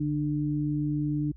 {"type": "tone pair together", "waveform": "sine", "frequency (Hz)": [146.83, 298.5], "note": ["D3", "D4"], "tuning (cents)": [0, 28], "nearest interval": "octave", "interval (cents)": 1228, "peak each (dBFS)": -28, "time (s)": [0, 1.32], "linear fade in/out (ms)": 10, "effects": ["added 60 Hz sine -45 dBFS peak until 1.36 s"]}